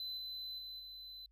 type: tone with level steps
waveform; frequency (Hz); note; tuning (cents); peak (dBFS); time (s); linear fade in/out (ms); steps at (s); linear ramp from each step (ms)
triangle; 4028; B7; +33; -39 / -41 / -44 / -47; 0-1.26; 2; 0.17 / 0.58 / 0.79; 10
effects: added 51 Hz sine -66 dBFS peak until 1.31 s